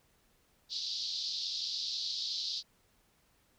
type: band-pass noise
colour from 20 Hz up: pink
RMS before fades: -37 dBFS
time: 0.69-2.63 s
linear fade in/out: 50 ms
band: 3800 to 5000 Hz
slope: 48 dB/octave
effects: pink hiss -70 dBFS RMS until 3.58 s